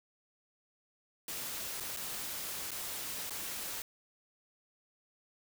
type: noise with dropouts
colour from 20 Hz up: white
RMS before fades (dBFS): -40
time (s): 1.28-3.82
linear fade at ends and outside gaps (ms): 2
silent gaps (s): 1.801-1.805 / 1.965-1.97 / 2.708-2.715 / 3.297-3.306
effects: none